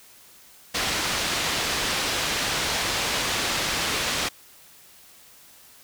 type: low-pass noise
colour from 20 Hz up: white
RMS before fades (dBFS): -26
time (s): 0.74-4.29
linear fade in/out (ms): 10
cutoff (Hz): 4800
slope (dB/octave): 12
effects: white hiss -51 dBFS RMS until 5.83 s